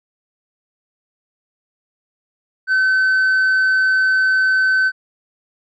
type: tone with tanh clipping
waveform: sine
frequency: 1527 Hz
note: G6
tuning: 46 cents flat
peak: -13 dBFS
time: 2.67-4.92 s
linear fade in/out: 50 ms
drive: 2 dB
effects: none